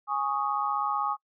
sine chord, Ab suspended fourth, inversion none, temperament equal, 830.6 / 1108.7 / 1244.5 Hz, Ab5 / Db6 / Eb6, 0 / 0 / 0 cents, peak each -30 dBFS, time 0.07-1.17 s, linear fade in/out 50 ms, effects noise-tail reverb RT60 0.1 s tail -26 dB re dry

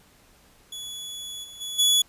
sawtooth tone with level steps, 3401 Hz, G#7, 40 cents sharp, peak -31 / -38 / -28 / -14 dBFS, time 0.72-2.02 s, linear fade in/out 5 ms, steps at 1.43 / 1.6 / 1.78 s, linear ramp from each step 20 ms, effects pink hiss -57 dBFS RMS until 2.08 s + resampled to 32000 Hz

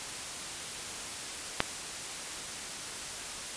click, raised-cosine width 0.3 ms, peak -7 dBFS, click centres 1.604 s, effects white hiss -39 dBFS RMS until 3.56 s + resampled to 22050 Hz

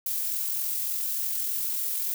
violet noise with amplitude modulation, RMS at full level -28 dBFS, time 0.06-2.14 s, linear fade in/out 2 ms, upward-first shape sine, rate 43.4 Hz, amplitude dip 25%, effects none

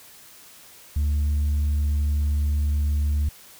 sine tone with tanh clipping, 73.42 Hz, D2, in tune, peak -20 dBFS, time 0.96-3.29 s, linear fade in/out 5 ms, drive 2 dB, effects white hiss -48 dBFS RMS until 3.59 s

